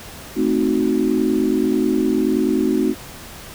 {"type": "chord", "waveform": "sine", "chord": "A diminished seventh", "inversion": "none", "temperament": "equal", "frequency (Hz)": [220, 261.6, 311.1, 370], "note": ["A3", "C4", "Eb4", "Gb4"], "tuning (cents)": [0, 0, 0, 0], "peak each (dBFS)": [-22, -20, -20, -21], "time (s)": [0.35, 2.95], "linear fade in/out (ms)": 50, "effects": ["pink hiss -37 dBFS RMS until 3.54 s"]}